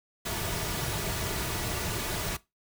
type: noise with comb filter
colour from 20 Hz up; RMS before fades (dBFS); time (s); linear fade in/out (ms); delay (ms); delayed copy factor
pink; -32; 0.25-2.37; 10; 3.8; -0.5
effects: noise-tail reverb RT60 0.2 s tail -18 dB re dry